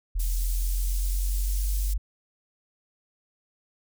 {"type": "exponential sweep", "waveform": "sine", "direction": "up", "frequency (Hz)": [41.05, 48.85], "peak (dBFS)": -23, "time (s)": [0.15, 1.98], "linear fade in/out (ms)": 10}
{"type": "high-pass noise", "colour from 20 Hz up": "pink", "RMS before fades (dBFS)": -38, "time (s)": [0.19, 1.94], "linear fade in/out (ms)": 10, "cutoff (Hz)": 7500, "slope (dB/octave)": 12}
{"effects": []}